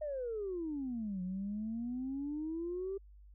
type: exponential two-way sweep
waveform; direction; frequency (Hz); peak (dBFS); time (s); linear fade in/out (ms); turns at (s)
sine; down then up; 622.3 to 180 to 396.7; -35; 0.01-2.98; 10; 1.22
effects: tanh soft clip ceiling -31 dBFS + added 50 Hz sine -54 dBFS peak until 3.34 s